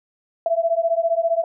sine beating tone pair, 659.3 / 674.3 Hz, E5 / E5, 0 / +39 cents, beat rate 15 Hz, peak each -20 dBFS, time 0.46-1.44 s, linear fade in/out 2 ms, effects none

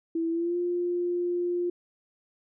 sine tone with pitch glide, 330 to 351.6 Hz, E4 to F4, +2 to +12 cents, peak -25 dBFS, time 0.15-1.7 s, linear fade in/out 5 ms, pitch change +110 cents, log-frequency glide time 0.3-0.57 s, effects none

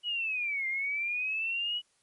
sine linear two-way sweep, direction down then up, 2948 to 2093 to 2948 Hz, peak -29 dBFS, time 0.03-1.82 s, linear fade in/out 50 ms, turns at 0.67 s, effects white hiss -70 dBFS RMS until 2.02 s + MP3 48 kbps

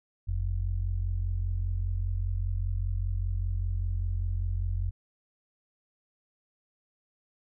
sine tone pair together, 44.85 / 89.9 Hz, F1 / F#2, +47 / -49 cents, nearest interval octave, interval 1204 cents, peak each -29 / -30 dBFS, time 0.27-4.91 s, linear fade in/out 20 ms, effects none

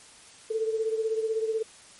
sine beating tone pair, 440.3 / 456.3 Hz, A4 / A#4, +1 / -37 cents, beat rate 16 Hz, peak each -26 / -32 dBFS, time 0.5-1.63 s, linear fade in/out 10 ms, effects white hiss -51 dBFS RMS until 1.99 s + MP3 48 kbps

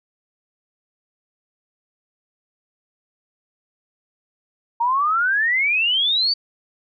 sine exponential sweep, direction up, 917 to 4647 Hz, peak -16 dBFS, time 4.8-6.34 s, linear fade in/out 10 ms, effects none

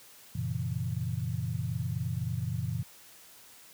sine chord, F# dominant seventh, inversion none, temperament equal with one note detuned, 92.5 / 116.54 / 135.74 / 164.81 Hz, F#2 / A#2 / C#3 / E3, 0 / 0 / -36 / 0 cents, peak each -36 / -33 / -36 / -37 dBFS, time 0.35-2.83 s, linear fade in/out 5 ms, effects white hiss -54 dBFS RMS until 3.73 s + high-pass 60 Hz 12 dB/octave

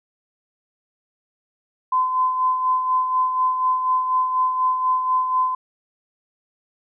sine tone with tremolo, 1023 Hz, C6, 39 cents flat, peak -15 dBFS, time 1.92-5.55 s, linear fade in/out 5 ms, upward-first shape sine, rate 4.1 Hz, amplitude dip 50%, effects none

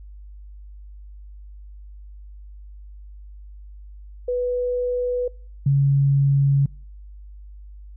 sine tone pair in turn, 493.9 / 139.24 Hz, B4 / C#3, 0 / +8 cents, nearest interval octave + minor seventh, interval 2192 cents, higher first, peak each -20 / -14 dBFS, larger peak second, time 4.28-5.28 / 5.66-6.66 s, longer neither, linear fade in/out 5 ms, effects noise-tail reverb RT60 0.5 s tail -26 dB re dry + added 50 Hz sine -38 dBFS peak until 7.96 s

